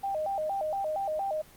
sine tone with vibrato, 698 Hz, F5, 1 cent flat, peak -28 dBFS, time 0.03-1.42 s, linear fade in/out 10 ms, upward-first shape square, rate 4.3 Hz, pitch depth 210 cents each way, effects pink hiss -54 dBFS RMS until 1.56 s + Opus 24 kbps

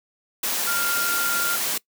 sine tone in noise, 1396.9 Hz, F6, in tune, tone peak -24 dBFS, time 0.67-1.56 s, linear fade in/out 5 ms, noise white, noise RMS -25 dBFS, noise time 0.43-1.78 s, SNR -2 dB, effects noise-tail reverb RT60 0.1 s tail -22 dB re dry + high-pass 200 Hz 12 dB/octave

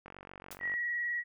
click train, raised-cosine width 0.5 ms, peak -32 dBFS, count 33, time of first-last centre 0.06-0.739 s, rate 47.1 Hz
white noise with exponential decay, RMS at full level -39 dBFS, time 0.51-0.6 s, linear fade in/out 5 ms, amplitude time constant 19 ms
sine tone with vibrato, 1916 Hz, A#6, 47 cents sharp, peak -31 dBFS, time 0.6-1.24 s, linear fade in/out 50 ms, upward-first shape triangle, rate 20 Hz, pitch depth 35 cents each way
effects none

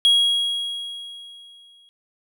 triangle tone with exponential decay, 3300 Hz, G#7, 12 cents flat, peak -10 dBFS, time 0.05-1.89 s, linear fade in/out 0 ms, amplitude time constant 400 ms, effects none

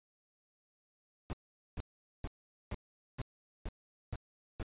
brown noise bursts, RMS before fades -38 dBFS, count 8, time 1.3-4.628 s, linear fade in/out 0 ms, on 31 ms, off 440 ms, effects resampled to 8000 Hz

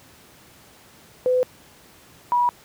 sine tone pair in turn, 505 / 970.5 Hz, B4 / B5, +39 / -31 cents, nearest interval major seventh, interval 1130 cents, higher second, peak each -16 dBFS, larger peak neither, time 1.26-1.43 / 2.32-2.49 s, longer neither, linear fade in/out 0 ms, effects pink hiss -50 dBFS RMS until 2.64 s + high-pass 80 Hz 12 dB/octave

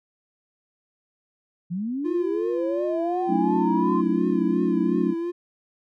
sine linear sweep, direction up, 164.81 to 1053 Hz, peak -25 dBFS, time 1.7-4.02 s, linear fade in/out 20 ms
triangle tone with vibrato, 344.8 Hz, F4, 22 cents flat, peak -23 dBFS, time 2.04-5.32 s, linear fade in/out 20 ms, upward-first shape triangle, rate 2.8 Hz, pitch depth 68 cents each way
sine chord, D# half-diminished seventh, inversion first, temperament equal, 185 / 220 / 277.2 / 311.1 Hz, F#3 / A3 / C#4 / D#4, 0 / 0 / 0 / 0 cents, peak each -26 dBFS, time 3.27-5.15 s, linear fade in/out 50 ms
effects none

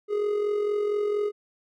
triangle tone with amplitude modulation, 415.3 Hz, G#4, in tune, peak -19 dBFS, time 0.08-1.32 s, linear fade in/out 50 ms, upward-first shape sine, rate 44.3 Hz, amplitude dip 50%, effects none

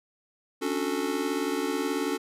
square chord, D major seventh, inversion third, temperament just, 275.3 / 293.7 / 367.1 / 440.5 Hz, C#4 / D4 / F#4 / A4, -12 / 0 / -14 / +2 cents, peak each -33 dBFS, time 0.61-2.18 s, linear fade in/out 20 ms, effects resampled to 32000 Hz

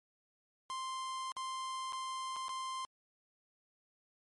45% pulse tone with dropouts, 1046.5 Hz, C6, in tune, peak -38 dBFS, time 0.7-2.85 s, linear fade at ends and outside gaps 0 ms, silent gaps 1.319-1.367 / 1.924-1.931 / 2.361-2.365 / 2.483-2.492 s, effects MP3 48 kbps

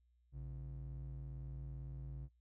triangle ring-modulated tone, 97.3 Hz, G2, 12 cents flat, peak -39 dBFS, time 0.32-2.29 s, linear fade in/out 50 ms, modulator 38.9 Hz, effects noise-tail reverb RT60 0.1 s tail -18 dB re dry + added 60 Hz sine -70 dBFS peak until 2.4 s

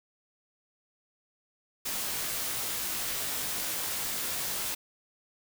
white noise with comb filter, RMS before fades -33 dBFS, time 1.85-4.75 s, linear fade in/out 10 ms, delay 18 ms, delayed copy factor -0.6, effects none

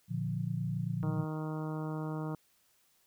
sine chord, Bb major, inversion none, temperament equal, 116.54 / 146.83 / 174.61 Hz, Bb2 / D3 / F3, 0 / 0 / 0 cents, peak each -36 dBFS, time 0.08-1.26 s, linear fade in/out 50 ms
harmonic tone, 155.7 Hz, D#3, 2 cents sharp, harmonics 1 / 2 / 3 / 4 / 5 / 6 / 7 / 8 / 9, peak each -36 / -40 / -45 / -48 / -50 / -49 / -51 / -51 / -55 dBFS, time 1.03-2.35 s, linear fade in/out 0 ms
effects white hiss -70 dBFS RMS until 3.06 s

